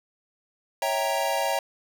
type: chord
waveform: square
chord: C# diminished seventh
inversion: none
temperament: equal with one note detuned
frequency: 554.4 / 653.6 / 784 / 932.3 Hz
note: C#5 / E5 / G5 / Bb5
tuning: 0 / -15 / 0 / 0 cents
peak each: -30 dBFS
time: 0.82-1.59 s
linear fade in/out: 2 ms
effects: none